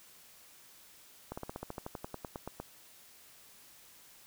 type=slowing click train; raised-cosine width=1 ms; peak=-25 dBFS; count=16; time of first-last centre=1.32-2.6 s; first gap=55 ms; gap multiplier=1.06; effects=white hiss -58 dBFS RMS until 4.26 s